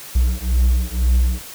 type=beating tone pair; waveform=triangle; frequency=60.5 / 62.5 Hz; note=B1 / B1; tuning=-35 / +21 cents; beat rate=2 Hz; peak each=-15 dBFS; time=0.15-1.42 s; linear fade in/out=10 ms; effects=white hiss -36 dBFS RMS until 1.54 s